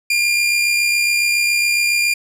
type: tone with amplitude modulation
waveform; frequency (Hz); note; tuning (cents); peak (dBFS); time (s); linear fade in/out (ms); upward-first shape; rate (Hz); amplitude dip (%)
sawtooth; 2400; D7; +37; -9; 0.1-2.14; 5; sine; 67.2; 35
effects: low-pass 12000 Hz 12 dB/octave